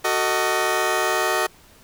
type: chord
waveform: 15% pulse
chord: D# diminished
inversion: first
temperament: just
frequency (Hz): 373.4 / 448 / 622.3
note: F#4 / A4 / D#5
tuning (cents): +16 / +31 / 0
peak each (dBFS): -17 / -19 / -17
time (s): 0.04-1.47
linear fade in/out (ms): 10
effects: pink hiss -51 dBFS RMS until 1.83 s